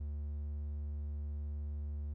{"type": "tone", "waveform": "triangle", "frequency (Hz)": 73.42, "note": "D2", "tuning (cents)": 0, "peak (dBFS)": -35, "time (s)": [0, 2.14], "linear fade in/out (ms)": 10, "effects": []}